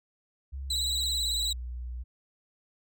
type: tone with pitch glide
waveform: sine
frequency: 67.7 to 61.01 Hz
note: C#2 to B1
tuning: -40 to -20 cents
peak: -34 dBFS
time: 0.52-2.04 s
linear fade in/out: 20 ms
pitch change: -180 cents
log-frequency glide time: 1.14-1.23 s
type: tone with vibrato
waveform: 35% pulse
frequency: 3934 Hz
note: B7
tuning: 7 cents flat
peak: -26 dBFS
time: 0.7-1.53 s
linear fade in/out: 5 ms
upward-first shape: sine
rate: 18 Hz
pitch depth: 52 cents each way
effects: none